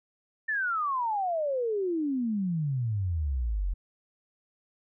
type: exponential sweep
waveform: sine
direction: down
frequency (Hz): 1807 to 42.17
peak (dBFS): -26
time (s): 0.48-3.74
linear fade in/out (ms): 10
effects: none

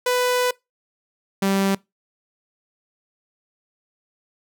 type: tone pair in turn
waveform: sawtooth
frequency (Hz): 496.8 / 195.23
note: B4 / G3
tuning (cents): +10 / -7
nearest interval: octave + major third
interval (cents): 1617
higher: first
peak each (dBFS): -14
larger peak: neither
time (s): 0.06-0.51 / 1.42-1.75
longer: first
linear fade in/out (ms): 5
effects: noise-tail reverb RT60 0.2 s tail -23 dB re dry

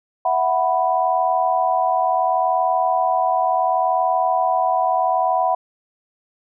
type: chord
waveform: sine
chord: E suspended second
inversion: none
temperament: equal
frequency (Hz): 659.3 / 740 / 987.8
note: E5 / F#5 / B5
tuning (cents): 0 / 0 / 0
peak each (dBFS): -22 / -18 / -21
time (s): 0.25-5.55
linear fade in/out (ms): 5
effects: none

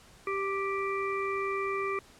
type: harmonic tone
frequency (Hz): 392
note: G4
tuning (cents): 0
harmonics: 1 / 3 / 5 / 6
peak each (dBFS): -32 / -33 / -41 / -38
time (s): 0.27-1.99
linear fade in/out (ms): 2
effects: pink hiss -56 dBFS RMS until 2.19 s + low-pass 10000 Hz 12 dB/octave

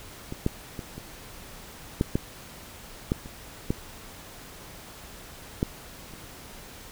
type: clicks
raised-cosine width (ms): 3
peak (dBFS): -21 / -10 / -21 / -24 / -9 / -10 / -10 / -28 / -11 / -10 / -30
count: 11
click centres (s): 0.324 / 0.464 / 0.792 / 0.98 / 2.011 / 2.155 / 3.119 / 3.259 / 3.705 / 5.629 / 6.137
effects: pink hiss -45 dBFS RMS until 6.91 s

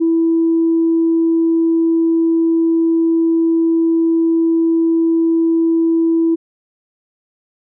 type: tone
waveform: sine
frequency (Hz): 329.6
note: E4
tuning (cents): 0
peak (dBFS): -10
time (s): 0-6.36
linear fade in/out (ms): 20
effects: tanh soft clip ceiling -6 dBFS

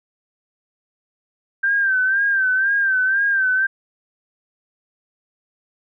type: tone with vibrato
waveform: sine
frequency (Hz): 1568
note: G6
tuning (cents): 0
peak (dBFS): -15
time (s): 1.63-3.67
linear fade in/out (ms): 10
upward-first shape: sine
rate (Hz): 2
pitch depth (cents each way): 69
effects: none

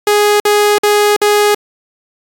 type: tone bursts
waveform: sawtooth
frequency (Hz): 415.3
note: G#4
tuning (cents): 0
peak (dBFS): -4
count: 4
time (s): 0.07-1.546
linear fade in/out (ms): 2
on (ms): 330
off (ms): 52
effects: AAC 64 kbps

